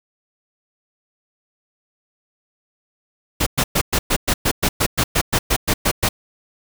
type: noise bursts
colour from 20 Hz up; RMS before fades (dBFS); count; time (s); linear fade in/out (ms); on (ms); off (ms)
pink; -17; 16; 3.4-6.09; 10; 65; 110
effects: none